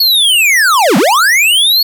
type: linear two-way sweep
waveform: square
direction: down then up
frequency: 4435 to 163.7 to 4435 Hz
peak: -7 dBFS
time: 0-1.83 s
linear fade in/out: 5 ms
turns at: 0.97 s
effects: none